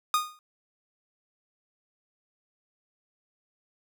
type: tone with exponential decay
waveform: 45% pulse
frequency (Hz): 1231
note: D#6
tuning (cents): -19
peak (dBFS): -19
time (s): 0.14-0.39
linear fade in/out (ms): 1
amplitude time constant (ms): 54
effects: none